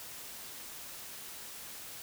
silence, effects white hiss -46 dBFS RMS until 2.02 s

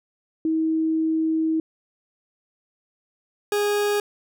sine / 40% pulse tone pair in turn, 319.6 / 412.4 Hz, D#4 / G#4, +47 / -12 cents, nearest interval major third, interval 441 cents, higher second, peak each -19 dBFS, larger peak neither, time 0.45-1.6 / 3.52-4 s, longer first, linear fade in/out 2 ms, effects none

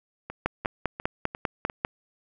two click trains, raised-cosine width 0.5 ms, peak -20 / -9 dBFS, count 5 / 8, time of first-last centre 0.3-1.699 / 0.46-1.849 s, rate 2.86 / 5.04 Hz, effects none

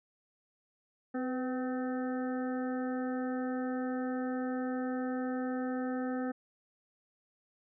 harmonic tone with a mistuned harmonic, 256.3 Hz, C4, 36 cents flat, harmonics 1 / 2 / 3 / 5 / 6 / 7, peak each -33 / -39 / -43 / -47 / -49 / -50 dBFS, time 1.14-6.32 s, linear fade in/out 10 ms, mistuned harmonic 2, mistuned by -33 cents, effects none

